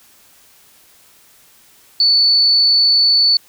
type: tone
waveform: sine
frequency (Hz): 4472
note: C#8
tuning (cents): +14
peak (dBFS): -9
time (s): 2-3.37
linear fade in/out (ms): 2
effects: white hiss -49 dBFS RMS until 3.48 s